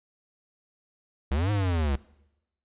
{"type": "linear two-way sweep", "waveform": "square", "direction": "up then down", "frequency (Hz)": [62.6, 106.2, 65.6], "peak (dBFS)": -24, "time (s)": [1.31, 1.96], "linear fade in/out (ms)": 5, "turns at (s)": 1.51, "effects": ["noise-tail reverb RT60 0.9 s tail -22 dB re dry", "resampled to 8000 Hz"]}